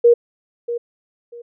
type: tone with echo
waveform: sine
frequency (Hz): 473.7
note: A#4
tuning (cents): +28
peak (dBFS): -7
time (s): 0.04-0.14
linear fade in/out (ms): 10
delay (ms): 640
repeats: 2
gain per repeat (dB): -13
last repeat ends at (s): 1.42
effects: none